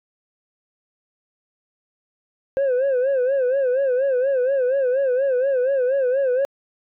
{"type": "tone with vibrato", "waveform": "sine", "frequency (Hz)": 524, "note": "C5", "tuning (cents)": 2, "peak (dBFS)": -14, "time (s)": [2.57, 6.45], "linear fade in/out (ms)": 0, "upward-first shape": "sine", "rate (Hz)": 4.2, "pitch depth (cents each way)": 110, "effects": ["tanh soft clip ceiling -16 dBFS"]}